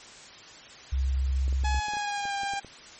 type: tone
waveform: sine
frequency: 66.4 Hz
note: C2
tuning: 26 cents sharp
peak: -23 dBFS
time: 0.92-1.8 s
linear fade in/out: 10 ms
type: clicks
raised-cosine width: 2 ms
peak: -31 dBFS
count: 11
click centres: 1.48 / 1.527 / 1.637 / 1.745 / 1.884 / 1.936 / 1.969 / 2.254 / 2.434 / 2.536 / 2.647 s
type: tone with pitch glide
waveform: sawtooth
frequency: 846 to 798.5 Hz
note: G#5 to G5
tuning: +32 to +32 cents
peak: -25 dBFS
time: 1.64-2.6 s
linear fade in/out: 10 ms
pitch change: -100 cents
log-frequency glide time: 1.79-2.35 s
effects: white hiss -47 dBFS RMS until 2.99 s + MP3 32 kbps